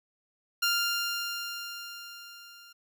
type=tone with level ramp; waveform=15% pulse; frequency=1396.9 Hz; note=F6; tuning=in tune; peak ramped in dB=-17 to -44 dBFS; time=0.62-2.73 s; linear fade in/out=10 ms; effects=none